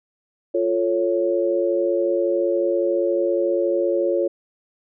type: chord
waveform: sine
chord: F augmented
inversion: none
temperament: equal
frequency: 349.2 / 440 / 554.4 Hz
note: F4 / A4 / C#5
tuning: 0 / 0 / 0 cents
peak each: -21 / -25 / -21 dBFS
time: 0.54-4.28 s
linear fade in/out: 10 ms
effects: none